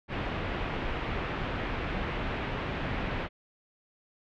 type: low-pass noise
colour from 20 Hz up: pink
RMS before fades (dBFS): -33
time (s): 0.08-3.29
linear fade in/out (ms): 50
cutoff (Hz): 2900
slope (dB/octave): 24
effects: none